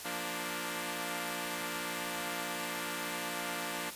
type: chord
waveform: 5% pulse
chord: Bb major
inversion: second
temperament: equal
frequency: 174.61 / 233.1 / 293.7 Hz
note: F3 / Bb3 / D4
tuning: 0 / 0 / 0 cents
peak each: -30 / -30 / -28 dBFS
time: 0.04-3.91 s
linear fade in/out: 20 ms
effects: white hiss -45 dBFS RMS until 3.95 s + resampled to 32000 Hz